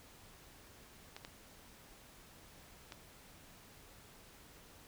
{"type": "clicks", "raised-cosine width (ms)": 0.2, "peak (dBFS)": -29, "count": 3, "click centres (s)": [1.165, 1.249, 2.922], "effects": ["pink hiss -59 dBFS RMS until 4.87 s"]}